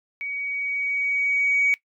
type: tone with level ramp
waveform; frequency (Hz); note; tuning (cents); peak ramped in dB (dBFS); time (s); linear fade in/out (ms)
sine; 2257; C#7; +31; -28 to -16; 0.21-1.74; 0
effects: noise-tail reverb RT60 0.1 s tail -19 dB re dry + tanh soft clip ceiling -12 dBFS